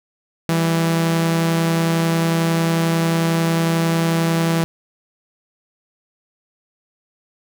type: tone pair together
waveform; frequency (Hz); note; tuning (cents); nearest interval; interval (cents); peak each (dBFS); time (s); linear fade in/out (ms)
sawtooth; 165.18 / 196.3; E3 / G3; +4 / +3; minor third; 299; -12 / -24; 0.49-4.64; 0
effects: none